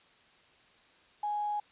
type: tone with quantisation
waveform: sine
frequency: 833 Hz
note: G#5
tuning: 5 cents sharp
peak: -30 dBFS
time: 1.23-1.6 s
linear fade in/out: 5 ms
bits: 9
effects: white hiss -62 dBFS RMS until 1.71 s + resampled to 8000 Hz